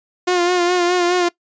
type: tone with vibrato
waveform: sawtooth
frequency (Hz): 354.9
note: F4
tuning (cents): +28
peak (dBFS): -10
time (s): 0.27-1.29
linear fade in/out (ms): 10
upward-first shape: sine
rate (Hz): 4.8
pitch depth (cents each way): 39
effects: noise-tail reverb RT60 0.1 s tail -21 dB re dry + resampled to 16000 Hz